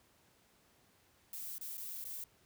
violet noise with dropouts, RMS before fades -44 dBFS, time 1.33-2.24 s, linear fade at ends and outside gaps 2 ms, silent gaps 1.582-1.611 / 1.772-1.778 / 2.042-2.051 s, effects pink hiss -69 dBFS RMS until 2.45 s + high-pass 60 Hz 12 dB/octave

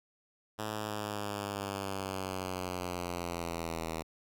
5% pulse linear sweep, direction down, 108.1 to 80.2 Hz, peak -24 dBFS, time 0.58-4.03 s, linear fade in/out 20 ms, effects none

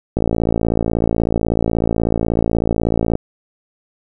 click train, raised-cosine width 2 ms, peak -3 dBFS, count 169, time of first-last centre 0.17-3.154 s, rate 56.3 Hz, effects none

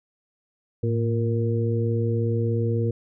harmonic tone with a mistuned harmonic, 116.54 Hz, A#2, in tune, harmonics 1 / 2 / 3 / 4, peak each -22 / -30 / -31 / -28 dBFS, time 0.83-2.91 s, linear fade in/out 5 ms, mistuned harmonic 1, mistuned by -87 cents, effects none

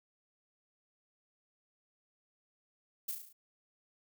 violet noise with echo, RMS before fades -36 dBFS, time 3.08-3.12 s, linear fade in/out 10 ms, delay 35 ms, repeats 6, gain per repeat -4 dB, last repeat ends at 3.33 s, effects none

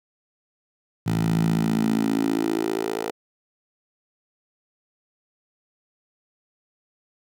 10% pulse tone with high-pass filter sweep, 55 Hz, A1, in tune, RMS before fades -23 dBFS, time 1.06-3.11 s, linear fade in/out 10 ms, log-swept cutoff 130 to 480 Hz, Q 4.1, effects none

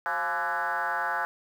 sine tone with frequency modulation, 1174.7 Hz, D6, in tune, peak -25 dBFS, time 0.06-1.25 s, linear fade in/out 0 ms, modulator 160 Hz, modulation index 3.1, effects tanh soft clip ceiling -21 dBFS + 9-bit

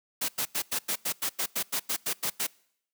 white noise bursts, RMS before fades -29 dBFS, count 14, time 0.21-2.47 s, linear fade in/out 10 ms, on 76 ms, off 92 ms, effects noise-tail reverb RT60 0.7 s tail -25 dB re dry + high-pass 150 Hz 12 dB/octave

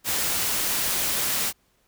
white noise, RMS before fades -25 dBFS, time 0.04-1.53 s, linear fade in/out 50 ms, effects pink hiss -66 dBFS RMS until 1.87 s

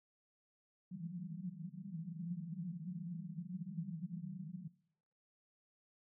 white band-pass noise, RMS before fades -45 dBFS, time 0.91-4.68 s, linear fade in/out 10 ms, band 160 to 190 Hz, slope 96 dB/octave, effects noise-tail reverb RT60 0.7 s tail -21 dB re dry

